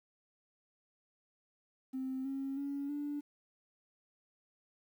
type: tone with pitch steps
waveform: triangle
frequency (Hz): 262.1 / 271.3 / 280.9 / 290.8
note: C4 / C#4 / C#4 / D4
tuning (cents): +3 / -37 / +23 / -17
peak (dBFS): -32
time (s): 1.93-3.21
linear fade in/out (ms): 20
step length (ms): 320
effects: tanh soft clip ceiling -33 dBFS + 11-bit